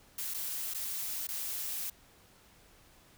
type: noise with dropouts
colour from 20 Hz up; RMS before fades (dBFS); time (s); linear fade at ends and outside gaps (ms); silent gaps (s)
blue; -37; 0.18-1.9; 5; 0.339-0.343 / 0.738-0.745 / 1.271-1.287
effects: pink hiss -61 dBFS RMS until 3.17 s